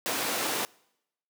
pink high-pass noise, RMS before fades -30 dBFS, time 0.06-0.65 s, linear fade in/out 0 ms, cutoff 350 Hz, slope 12 dB/octave, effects noise-tail reverb RT60 0.8 s tail -25 dB re dry

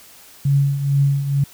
sine tone with tremolo, 140 Hz, C#3, 18 cents sharp, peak -11 dBFS, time 0.45-1.44 s, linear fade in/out 5 ms, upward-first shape triangle, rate 2.2 Hz, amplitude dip 70%, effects white hiss -45 dBFS RMS until 1.53 s

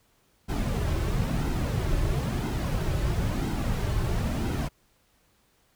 brown noise with flanger, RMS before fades -27 dBFS, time 0.48-4.69 s, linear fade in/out 20 ms, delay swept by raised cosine 1.7 to 4.3 ms, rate 1 Hz, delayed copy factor -0.55, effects pink hiss -66 dBFS RMS until 5.75 s

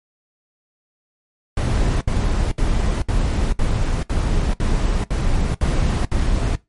brown noise bursts, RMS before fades -18 dBFS, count 10, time 1.57-6.555 s, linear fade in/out 2 ms, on 440 ms, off 65 ms, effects noise-tail reverb RT60 0.2 s tail -19 dB re dry + MP3 48 kbps

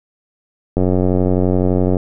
click train, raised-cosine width 2 ms, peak -3 dBFS, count 111, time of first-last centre 0.77-1.968 s, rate 91.8 Hz, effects none

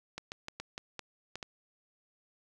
clicks, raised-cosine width 0.2 ms, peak -22 dBFS, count 8, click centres 0.18 / 0.319 / 0.484 / 0.6 / 0.779 / 0.993 / 1.356 / 1.428 s, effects none

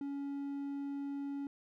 triangle tone, 280.7 Hz, C#4, 22 cents sharp, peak -35 dBFS, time 0.01-1.47 s, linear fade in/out 2 ms, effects none

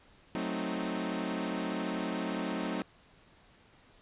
sawtooth chord, F# diminished seventh, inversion none, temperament equal, 185 / 220 / 261.6 / 311.1 Hz, F#3 / A3 / C4 / Eb4, 0 / 0 / 0 / 0 cents, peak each -34 dBFS, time 0.35-2.82 s, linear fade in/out 0 ms, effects pink hiss -61 dBFS RMS until 4.01 s + resampled to 8000 Hz

